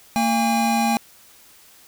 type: tone pair together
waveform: square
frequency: 228.1 / 812.9 Hz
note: A#3 / G#5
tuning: -37 / -37 cents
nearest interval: octave + minor seventh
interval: 2200 cents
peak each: -21 dBFS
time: 0.16-0.97 s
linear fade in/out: 0 ms
effects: white hiss -50 dBFS RMS until 1.87 s